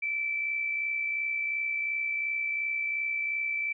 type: tone with amplitude modulation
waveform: sine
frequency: 2324 Hz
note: D7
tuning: 19 cents flat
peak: -26 dBFS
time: 0.02-3.73 s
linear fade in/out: 10 ms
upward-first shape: sine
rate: 62.8 Hz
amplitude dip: 40%
effects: none